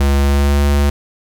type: tone with pitch glide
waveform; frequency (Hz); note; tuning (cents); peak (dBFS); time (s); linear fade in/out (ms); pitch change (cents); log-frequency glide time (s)
square; 69.8 to 71.35; C#2 to D2; +13 to -49; -11; 0-0.9; 5; +38; 0.19-0.63
effects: none